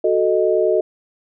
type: chord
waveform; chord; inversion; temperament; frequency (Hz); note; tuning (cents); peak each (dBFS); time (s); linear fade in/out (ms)
sine; D# diminished; first; equal; 370 / 440 / 622.3; F#4 / A4 / D#5; 0 / 0 / 0; -18; 0.04-0.81; 5
effects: none